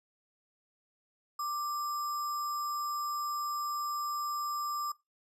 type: tone with sample-and-hold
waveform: sine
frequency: 1179 Hz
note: D6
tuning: 6 cents sharp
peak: -32 dBFS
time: 1.39-4.92 s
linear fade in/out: 5 ms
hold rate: 6300 Hz
effects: noise-tail reverb RT60 0.2 s tail -19 dB re dry + resampled to 32000 Hz